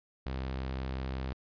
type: tone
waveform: sawtooth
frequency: 65.5 Hz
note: C2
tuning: 2 cents sharp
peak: -30 dBFS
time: 0.26-1.33 s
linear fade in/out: 0 ms
effects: resampled to 11025 Hz